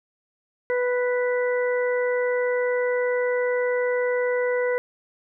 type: harmonic tone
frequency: 493.9 Hz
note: B4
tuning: in tune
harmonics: 1 / 2 / 3 / 4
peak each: -21 / -34 / -33 / -31 dBFS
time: 0.7-4.78 s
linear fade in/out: 0 ms
effects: none